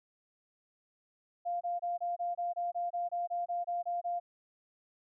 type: tone bursts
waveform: sine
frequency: 698.5 Hz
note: F5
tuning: in tune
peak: -31 dBFS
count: 15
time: 1.45-4.2 s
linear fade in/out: 20 ms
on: 160 ms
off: 25 ms
effects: none